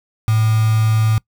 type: tone with quantisation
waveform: sine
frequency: 110 Hz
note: A2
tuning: in tune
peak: -12 dBFS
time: 0.28-1.18 s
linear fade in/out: 0 ms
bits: 4
effects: noise-tail reverb RT60 0.1 s tail -24 dB re dry